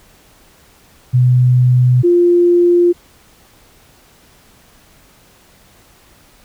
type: tone pair in turn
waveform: sine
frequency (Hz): 125.3 / 349.4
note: B2 / F4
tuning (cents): +25 / +1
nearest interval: octave + tritone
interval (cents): 1776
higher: second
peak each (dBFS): -7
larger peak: neither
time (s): 1.13-2.03 / 2.03-2.93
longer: neither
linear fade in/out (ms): 20
effects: pink hiss -48 dBFS RMS until 6.44 s